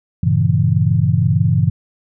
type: chord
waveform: sine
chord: G diminished seventh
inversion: none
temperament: equal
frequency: 98 / 116.54 / 138.59 / 164.81 Hz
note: G2 / Bb2 / Db3 / Fb3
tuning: 0 / 0 / 0 / 0 cents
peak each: -17 dBFS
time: 0.23-1.7 s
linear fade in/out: 5 ms
effects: none